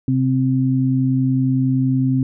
sine tone pair together, 130.8 / 261.6 Hz, C3 / C4, 0 / 0 cents, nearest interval octave, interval 1200 cents, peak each -17 dBFS, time 0.08-2.23 s, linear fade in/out 2 ms, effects none

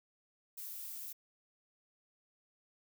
violet noise, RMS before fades -45 dBFS, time 0.57-1.13 s, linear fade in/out 10 ms, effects none

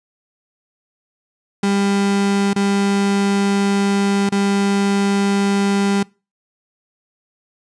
35% pulse tone with dropouts, 199.2 Hz, G3, 28 cents sharp, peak -13 dBFS, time 1.63-6.03 s, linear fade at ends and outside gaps 5 ms, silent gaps 2.533-2.56 / 4.292-4.321 s, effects noise-tail reverb RT60 0.3 s tail -24 dB re dry + resampled to 22050 Hz

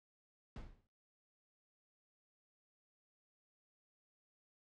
brown noise with exponential decay, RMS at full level -42 dBFS, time 0.56-0.87 s, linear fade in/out 1 ms, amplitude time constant 67 ms, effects noise-tail reverb RT60 0.3 s tail -20 dB re dry + low-pass 5000 Hz 12 dB/octave

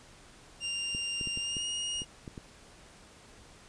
sawtooth tone with pitch glide, 2794 to 2863 Hz, F7 to F7, 0 to +42 cents, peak -29 dBFS, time 0.6-2.05 s, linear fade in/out 50 ms, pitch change +42 cents, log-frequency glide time 1.4-1.65 s
clicks, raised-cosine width 3 ms, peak -28 dBFS, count 8, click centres 0.949 / 1.212 / 1.273 / 1.374 / 1.568 / 2.019 / 2.278 / 2.378 s
effects pink hiss -55 dBFS RMS until 3.68 s + resampled to 22050 Hz

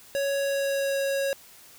square tone with pitch glide, 556 to 550.2 Hz, C#5 to C#5, +5 to -13 cents, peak -25 dBFS, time 0.15-1.33 s, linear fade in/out 0 ms, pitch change -18 cents, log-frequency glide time 0.37-1.01 s, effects white hiss -51 dBFS RMS until 1.78 s

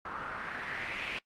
white noise with low-pass filter sweep, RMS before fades -38 dBFS, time 0.05-1.19 s, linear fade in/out 5 ms, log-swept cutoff 1200 to 2600 Hz, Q 3.2, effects noise-tail reverb RT60 0.1 s tail -22 dB re dry + Opus 48 kbps

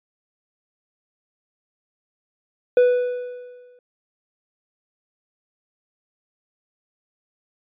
triangle tone with exponential decay, 493.9 Hz, B4, in tune, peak -8 dBFS, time 2.77-3.79 s, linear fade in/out 2 ms, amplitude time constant 220 ms, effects resampled to 8000 Hz

